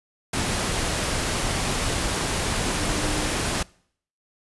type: tone in noise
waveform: sine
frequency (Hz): 301.7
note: D4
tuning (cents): +47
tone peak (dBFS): -31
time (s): 2.78-3.28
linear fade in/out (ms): 5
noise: pink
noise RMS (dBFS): -25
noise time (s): 0.33-3.63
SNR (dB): -9
effects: noise-tail reverb RT60 0.6 s tail -24 dB re dry + resampled to 24000 Hz